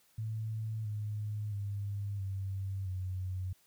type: tone with pitch steps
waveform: sine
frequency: 110 / 105.4 / 100.99 / 96.76 / 92.71 Hz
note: A2 / G#2 / G#2 / G2 / F#2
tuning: 0 / +26 / -48 / -22 / +4 cents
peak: -34 dBFS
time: 0.18-3.53 s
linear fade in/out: 5 ms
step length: 670 ms
effects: white hiss -68 dBFS RMS until 3.66 s